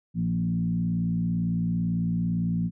sine tone with frequency modulation, 172.4 Hz, F3, 22 cents flat, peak -23 dBFS, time 0.14-2.71 s, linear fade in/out 50 ms, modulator 57.9 Hz, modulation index 0.9, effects none

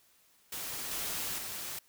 white noise with level steps, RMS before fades -39 / -36 / -40 dBFS, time 0.52-1.79 s, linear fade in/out 5 ms, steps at 0.91 / 1.38 s, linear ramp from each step 5 ms, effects white hiss -66 dBFS RMS until 1.88 s

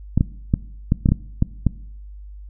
clicks, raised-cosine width 5 ms, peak -3 dBFS, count 9, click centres 0.176 / 0.209 / 0.539 / 0.921 / 1.059 / 1.089 / 1.12 / 1.424 / 1.667 s, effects noise-tail reverb RT60 0.7 s tail -20 dB re dry + added 50 Hz sine -35 dBFS peak until 2.49 s

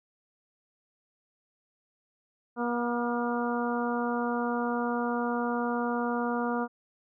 harmonic tone with a mistuned harmonic, 239.7 Hz, A#3, 48 cents sharp, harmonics 1 / 2 / 3 / 4 / 5 / 6, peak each -30 / -33 / -35 / -36 / -37 / -38 dBFS, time 2.56-6.68 s, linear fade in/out 50 ms, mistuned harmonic 6, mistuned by -24 cents, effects none

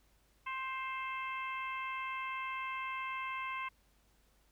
harmonic tone with a mistuned harmonic, 527 Hz, C5, 12 cents sharp, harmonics 2 / 3 / 4 / 5 / 6, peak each -39 / -49 / -43 / -45 / -55 dBFS, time 0.46-3.69 s, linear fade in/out 10 ms, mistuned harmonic 3, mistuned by -19 cents, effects added 50 Hz sine -70 dBFS peak until 4.51 s + pink hiss -72 dBFS RMS until 4.51 s

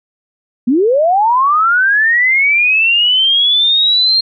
sine linear sweep, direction up, 223.9 to 4224 Hz, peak -8 dBFS, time 0.67-4.21 s, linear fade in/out 10 ms, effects none

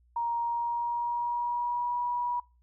sine tone with pitch glide, 939 to 968.8 Hz, A#5 to B5, +12 to -34 cents, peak -27 dBFS, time 0.16-2.4 s, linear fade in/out 5 ms, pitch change +54 cents, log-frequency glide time 0.39-1.98 s, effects noise-tail reverb RT60 0.3 s tail -25 dB re dry + added 60 Hz sine -61 dBFS peak until 2.62 s

